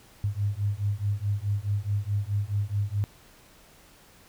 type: beating tone pair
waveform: sine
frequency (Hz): 99.7 / 104.4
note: G2 / G#2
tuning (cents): +30 / +10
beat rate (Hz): 4.7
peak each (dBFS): -28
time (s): 0.24-3.04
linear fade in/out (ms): 0
effects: pink hiss -55 dBFS RMS until 4.28 s